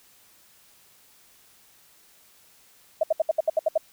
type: tone bursts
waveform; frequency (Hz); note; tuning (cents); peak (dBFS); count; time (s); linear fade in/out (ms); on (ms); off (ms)
sine; 637; D#5; +41; -17; 9; 3.01-3.778; 5; 24; 69
effects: white hiss -57 dBFS RMS until 3.92 s